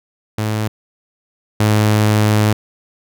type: tone pair in turn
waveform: sawtooth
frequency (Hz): 107.8 / 106.44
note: A2 / G#2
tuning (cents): -35 / +43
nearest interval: unison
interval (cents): 22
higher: first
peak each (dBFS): -13 / -7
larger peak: second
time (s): 0.38-0.68 / 1.6-2.53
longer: second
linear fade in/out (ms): 5
effects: none